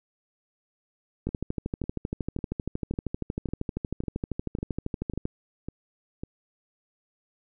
two click trains, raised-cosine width 3 ms, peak -16 / -21 dBFS, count 52 / 10, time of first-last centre 1.27-5.254 / 1.29-6.235 s, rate 12.8 / 1.82 Hz, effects none

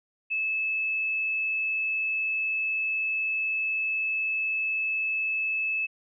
sine tone, 2608 Hz, E7, 19 cents flat, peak -25 dBFS, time 0.3-5.87 s, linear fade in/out 20 ms, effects none

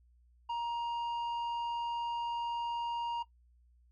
triangle tone with tanh clipping, 941 Hz, A#5, 16 cents sharp, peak -34 dBFS, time 0.49-3.23 s, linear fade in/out 10 ms, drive 11 dB, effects noise-tail reverb RT60 0.1 s tail -17 dB re dry + added 60 Hz sine -62 dBFS peak until 3.91 s

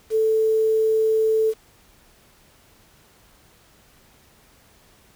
sine tone with quantisation, 440 Hz, A4, in tune, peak -16 dBFS, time 0.1-1.54 s, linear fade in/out 50 ms, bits 7, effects pink hiss -55 dBFS RMS until 5.15 s

